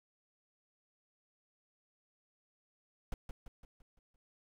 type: noise with echo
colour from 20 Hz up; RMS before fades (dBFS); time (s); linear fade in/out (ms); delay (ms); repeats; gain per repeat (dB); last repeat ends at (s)
brown; -36; 3.12-3.14; 2; 170; 6; -6; 4.16
effects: none